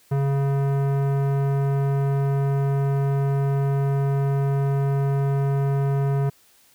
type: tone with tanh clipping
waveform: sine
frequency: 138.59 Hz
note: C#3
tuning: in tune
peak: -21 dBFS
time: 0.11-6.3 s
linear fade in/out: 10 ms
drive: 17 dB
effects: white hiss -57 dBFS RMS until 6.74 s